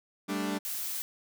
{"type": "chord", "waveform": "sawtooth", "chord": "G suspended second", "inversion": "none", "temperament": "equal", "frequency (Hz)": [196, 220, 293.7], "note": ["G3", "A3", "D4"], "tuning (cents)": [0, 0, 0], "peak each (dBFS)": [-30, -33, -29], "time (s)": [0.28, 0.59], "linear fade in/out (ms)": 20}
{"type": "noise", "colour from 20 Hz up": "blue", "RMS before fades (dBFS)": -35, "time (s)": [0.65, 1.02], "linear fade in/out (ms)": 0}
{"effects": []}